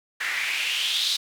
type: noise with band-pass filter sweep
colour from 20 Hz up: white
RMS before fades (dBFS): -26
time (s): 0.2-1.17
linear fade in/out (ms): 10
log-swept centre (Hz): 1800 to 4100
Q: 4.3
effects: none